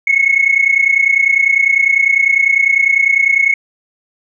sine tone pair together, 2176 / 2206 Hz, C#7 / C#7, -33 / -9 cents, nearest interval unison, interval 24 cents, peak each -11 dBFS, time 0.07-3.54 s, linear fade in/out 5 ms, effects tanh soft clip ceiling -2 dBFS

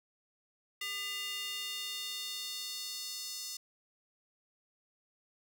square tone with high-pass filter sweep, 402 Hz, G4, 44 cents sharp, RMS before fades -40 dBFS, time 0.81-3.57 s, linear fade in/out 5 ms, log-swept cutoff 2400 to 5300 Hz, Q 2.3, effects none

